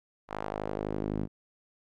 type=tone with band-pass filter sweep; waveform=sawtooth; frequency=51.91 Hz; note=G#1; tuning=in tune; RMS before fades=-34 dBFS; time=0.28-1.28 s; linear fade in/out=50 ms; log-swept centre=990 to 230 Hz; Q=1.3; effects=none